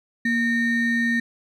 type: ring-modulated tone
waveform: triangle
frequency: 1034 Hz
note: C6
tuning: 21 cents flat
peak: -14 dBFS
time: 0.25-1.2 s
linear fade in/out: 5 ms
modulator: 799 Hz
effects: none